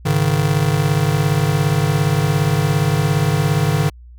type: chord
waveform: square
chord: Ab suspended fourth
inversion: none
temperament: just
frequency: 103.83 / 138.43 / 155.74 Hz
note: Ab2 / Db3 / Eb3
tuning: 0 / -2 / +2 cents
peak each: -22 / -19 / -18 dBFS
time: 0.05-3.9 s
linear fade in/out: 10 ms
effects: added 60 Hz sine -37 dBFS peak until 4.18 s